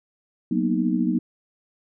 sine chord, B major seventh, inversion second, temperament equal, 185 / 233.1 / 246.9 / 311.1 Hz, F#3 / A#3 / B3 / D#4, 0 / 0 / 0 / 0 cents, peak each -25 dBFS, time 0.51-1.19 s, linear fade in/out 5 ms, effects none

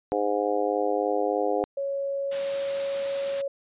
harmonic tone, 103.3 Hz, G#2, 9 cents flat, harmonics 3 / 4 / 5 / 6 / 7 / 8, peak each -31 / -28 / -27 / -35 / -29 / -36 dBFS, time 0.12-1.64 s, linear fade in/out 0 ms
sine tone, 554.4 Hz, C#5, in tune, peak -26 dBFS, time 1.77-3.48 s, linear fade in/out 5 ms
white high-pass noise, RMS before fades -36 dBFS, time 2.31-3.42 s, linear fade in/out 10 ms, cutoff 130 Hz, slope 12 dB/octave
effects resampled to 8000 Hz

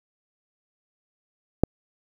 click, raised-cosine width 2 ms, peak -3 dBFS, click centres 1.636 s, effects 7-bit

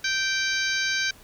harmonic tone, 780 Hz, G5, 9 cents flat, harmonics 2 / 3 / 4 / 5 / 6 / 7 / 8, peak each -26 / -30 / -35 / -32 / -32 / -36 / -34 dBFS, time 0.04-1.11 s, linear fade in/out 5 ms, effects pink hiss -51 dBFS RMS until 1.23 s

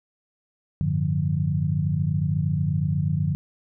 sine tone cluster, 94.7 / 108 / 148.5 / 176.8 Hz, F#2 / A2 / D3 / F3, +41 / -32 / +20 / +22 cents, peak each -27 / -31 / -23 / -28 dBFS, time 0.81-3.35 s, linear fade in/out 0 ms, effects none

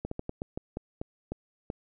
slowing click train, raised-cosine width 2 ms, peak -20 dBFS, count 10, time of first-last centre 0.05-1.701 s, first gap 64 ms, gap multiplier 1.25, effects none

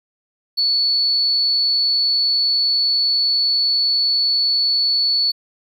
triangle tone, 4435 Hz, C#8, in tune, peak -11 dBFS, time 0.57-5.32 s, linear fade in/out 20 ms, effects tanh soft clip ceiling -13 dBFS

